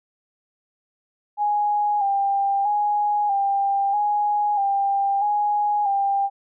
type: tone with vibrato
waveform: sine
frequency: 812 Hz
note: G#5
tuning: 39 cents flat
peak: -18 dBFS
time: 1.37-6.3 s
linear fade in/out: 50 ms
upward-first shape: square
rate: 0.78 Hz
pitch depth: 38 cents each way
effects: none